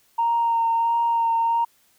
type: tone with vibrato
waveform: sine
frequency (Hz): 925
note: A#5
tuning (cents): -14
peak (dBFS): -17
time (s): 0.18-1.65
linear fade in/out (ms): 10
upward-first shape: sine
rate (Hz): 1.5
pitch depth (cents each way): 16
effects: tanh soft clip ceiling -13 dBFS + white hiss -61 dBFS RMS until 1.98 s